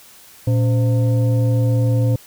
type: tone with frequency modulation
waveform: sine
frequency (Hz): 116.54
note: A#2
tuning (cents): 0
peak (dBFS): -13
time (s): 0.47-2.16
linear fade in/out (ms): 5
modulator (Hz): 398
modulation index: 0.5
effects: white hiss -45 dBFS RMS until 2.26 s